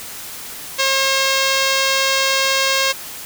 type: tone with notch filter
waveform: 5% pulse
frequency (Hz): 538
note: C5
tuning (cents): +48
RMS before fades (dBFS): -17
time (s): 0.78-2.93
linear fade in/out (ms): 20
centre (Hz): 12000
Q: 0.67
effects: white hiss -32 dBFS RMS until 3.25 s